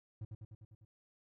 triangle tone with echo, 108 Hz, A2, 32 cents flat, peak -38 dBFS, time 0.21-0.25 s, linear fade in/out 5 ms, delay 100 ms, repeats 6, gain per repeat -3 dB, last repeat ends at 0.85 s, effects none

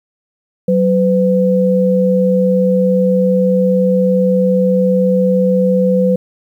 sine tone pair together, 187.1 / 504.6 Hz, F#3 / B4, +20 / +37 cents, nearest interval octave + perfect fourth, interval 1717 cents, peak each -12 dBFS, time 0.68-6.16 s, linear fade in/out 5 ms, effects 8-bit

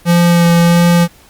square tone with vibrato, 171.6 Hz, F3, 30 cents flat, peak -7 dBFS, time 0.05-1.08 s, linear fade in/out 50 ms, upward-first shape sine, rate 1.5 Hz, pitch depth 12 cents each way, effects pink hiss -44 dBFS RMS until 1.29 s + Opus 48 kbps

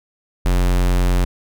square tone, 45 Hz, F#1, 47 cents flat, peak -14 dBFS, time 0.45-1.25 s, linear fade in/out 10 ms, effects none

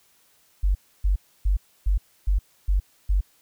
sine tone bursts, 48.1 Hz, G1, 32 cents flat, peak -17 dBFS, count 7, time 0.63-3.21 s, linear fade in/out 10 ms, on 120 ms, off 290 ms, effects white hiss -61 dBFS RMS until 3.41 s

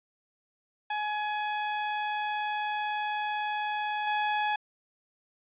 sawtooth tone with level steps, 842 Hz, G#5, 24 cents sharp, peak -25 / -22 dBFS, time 0.9-4.56 s, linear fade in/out 5 ms, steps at 4.07 s, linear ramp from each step 2 ms, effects resampled to 8000 Hz

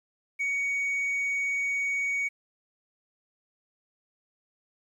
sine tone, 2241 Hz, C#7, 18 cents sharp, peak -23 dBFS, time 0.39-2.29 s, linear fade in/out 20 ms, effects tanh soft clip ceiling -25 dBFS + 10-bit

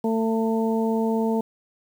harmonic tone, 224 Hz, A3, 31 cents sharp, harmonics 1 / 2 / 3 / 4, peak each -22 / -25 / -32 / -31 dBFS, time 0.04-1.41 s, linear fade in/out 5 ms, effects 8-bit

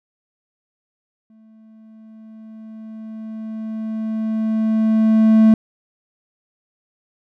triangle tone with exponential growth, 220 Hz, A3, in tune, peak -5 dBFS, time 1.3-5.54 s, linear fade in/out 2 ms, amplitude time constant 920 ms, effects none

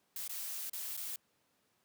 blue noise with dropouts, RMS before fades -41 dBFS, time 0.16-1.16 s, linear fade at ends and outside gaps 2 ms, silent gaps 0.278-0.294 / 0.697-0.732 / 0.968-0.974 s, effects pink hiss -75 dBFS RMS until 1.84 s + high-pass 150 Hz 12 dB/octave

